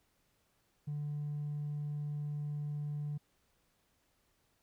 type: tone with hard clipping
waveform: sine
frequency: 147.3 Hz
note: D3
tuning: 6 cents sharp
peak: -36 dBFS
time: 0.87-3.18 s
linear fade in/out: 10 ms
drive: 1 dB
effects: pink hiss -75 dBFS RMS until 4.62 s